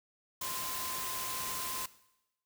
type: tone in noise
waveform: sine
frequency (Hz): 1037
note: C6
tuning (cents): -16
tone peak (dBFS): -42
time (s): 0.41-1.86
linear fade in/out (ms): 5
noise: white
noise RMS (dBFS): -38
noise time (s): 0.41-1.86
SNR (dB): -7
effects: noise-tail reverb RT60 0.9 s tail -18 dB re dry